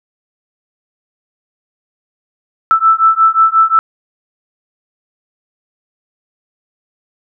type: beating tone pair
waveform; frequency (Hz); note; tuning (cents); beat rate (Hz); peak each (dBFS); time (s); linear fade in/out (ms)
sine; 1318.5 / 1324.1; E6 / E6; 0 / +7; 5.6; -10; 2.71-3.79; 0
effects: none